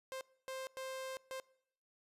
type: tone bursts at uneven times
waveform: sawtooth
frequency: 525 Hz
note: C5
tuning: 6 cents sharp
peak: -38 dBFS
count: 4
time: 0.12-0.21 / 0.48-0.67 / 0.77-1.17 / 1.31-1.4 s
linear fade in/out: 0 ms
effects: noise-tail reverb RT60 0.7 s tail -22 dB re dry + resampled to 32000 Hz